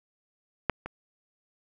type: clicks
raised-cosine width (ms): 0.5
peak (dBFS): -8 / -21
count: 2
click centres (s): 0.697 / 0.86
effects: none